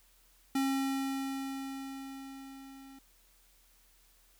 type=tone with level ramp; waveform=square; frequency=270 Hz; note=C#4; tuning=45 cents flat; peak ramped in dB=-28 to -51 dBFS; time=0.55-2.99 s; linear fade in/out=5 ms; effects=added 40 Hz sine -66 dBFS peak until 4.39 s + white hiss -66 dBFS RMS until 4.39 s

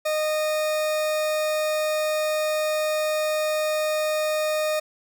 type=tone; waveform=40% pulse; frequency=616 Hz; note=D#5; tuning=17 cents flat; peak=-21 dBFS; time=0.05-4.8 s; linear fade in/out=10 ms; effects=none

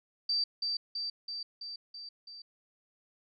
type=tone with echo; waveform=sine; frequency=4657 Hz; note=D8; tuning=15 cents flat; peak=-27 dBFS; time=0.29-0.44 s; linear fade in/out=5 ms; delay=330 ms; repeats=6; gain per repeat=-3 dB; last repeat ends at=2.42 s; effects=none

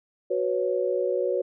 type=chord; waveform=sine; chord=F# suspended fourth; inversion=none; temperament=equal; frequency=370 / 493.9 / 554.4 Hz; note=F#4 / B4 / C#5; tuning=0 / 0 / 0 cents; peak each=-27 dBFS; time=0.3-1.42 s; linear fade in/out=10 ms; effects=none

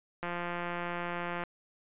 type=click train; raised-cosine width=0.5 ms; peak=-21 dBFS; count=211; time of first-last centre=0.23-1.437 s; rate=174 Hz; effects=resampled to 8000 Hz

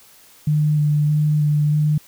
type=tone with vibrato; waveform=sine; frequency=149.9 Hz; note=D3; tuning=36 cents sharp; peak=-14 dBFS; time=0.47-1.98 s; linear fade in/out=5 ms; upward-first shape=square; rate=1.6 Hz; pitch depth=13 cents each way; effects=white hiss -49 dBFS RMS until 2.07 s

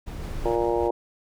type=noise; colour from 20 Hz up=brown; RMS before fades=-33 dBFS; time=0.06-0.57 s; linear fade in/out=20 ms
type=noise with tremolo; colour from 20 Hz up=brown; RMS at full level=-35 dBFS; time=0.19-0.91 s; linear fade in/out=50 ms; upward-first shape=sine; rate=4.9 Hz; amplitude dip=30%
type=harmonic tone; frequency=117.2 Hz; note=A#2; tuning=10 cents sharp; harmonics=3 / 4 / 5 / 6 / 7 / 8; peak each=-25 / -26 / -29 / -34 / -31 / -32 dBFS; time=0.45-0.91 s; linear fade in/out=5 ms
effects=none

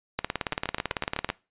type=two click trains; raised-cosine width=0.3 ms; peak=-10 / -13 dBFS; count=21 / 7; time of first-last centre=0.19-1.301 / 0.53-1.29 s; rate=18 / 7.89 Hz; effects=noise-tail reverb RT60 0.3 s tail -22 dB re dry + resampled to 8000 Hz

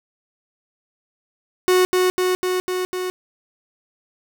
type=tone with echo; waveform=45% pulse; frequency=367 Hz; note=F#4; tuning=14 cents flat; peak=-13 dBFS; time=1.68-1.85 s; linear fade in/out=0 ms; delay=250 ms; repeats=5; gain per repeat=-2 dB; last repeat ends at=3.1 s; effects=none

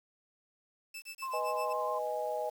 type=tone with tremolo; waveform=sawtooth; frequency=2637 Hz; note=E7; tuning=in tune; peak=-37 dBFS; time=0.94-1.73 s; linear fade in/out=5 ms; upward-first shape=sine; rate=7.8 Hz; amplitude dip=100%
type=tone with vibrato; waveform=sine; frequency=1046.5 Hz; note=C6; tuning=in tune; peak=-35 dBFS; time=1.22-1.99 s; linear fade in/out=10 ms; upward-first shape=square; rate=7.6 Hz; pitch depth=20 cents each way
type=chord; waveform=sine; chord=G# minor; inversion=first; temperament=equal; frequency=493.9 / 622.3 / 830.6 Hz; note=B4 / D#5 / G#5; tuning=0 / 0 / 0 cents; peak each=-38 / -35 / -37 dBFS; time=1.33-2.5 s; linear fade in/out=10 ms
effects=9-bit

